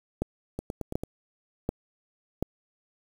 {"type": "two click trains", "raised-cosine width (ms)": 2, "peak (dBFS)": [-13, -19], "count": [4, 5], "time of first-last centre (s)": [[0.22, 2.426], [0.59, 1.035]], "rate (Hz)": [1.36, 8.98], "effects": ["7-bit"]}